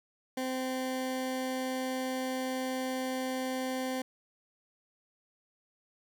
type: tone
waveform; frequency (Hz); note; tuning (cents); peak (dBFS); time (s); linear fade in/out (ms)
20% pulse; 258.9; C4; -18; -27; 0.37-4.02; 5
effects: none